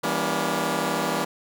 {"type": "chord", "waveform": "10% pulse", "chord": "E diminished seventh", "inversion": "none", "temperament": "just", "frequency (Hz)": [164.81, 197.78, 237.3, 284.8], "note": ["E3", "G3", "Bb3", "Db4"], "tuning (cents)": [0, 16, 31, 47], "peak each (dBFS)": -21, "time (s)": [0.03, 1.25], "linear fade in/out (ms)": 10, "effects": []}